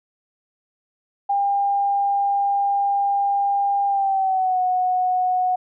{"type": "tone with pitch glide", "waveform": "sine", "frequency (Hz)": [801, 734.5], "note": ["G5", "F#5"], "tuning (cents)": [37, -13], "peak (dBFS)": -17, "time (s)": [1.29, 5.56], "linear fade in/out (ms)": 10, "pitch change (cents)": -150, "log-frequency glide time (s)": [3.87, 4.6], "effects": []}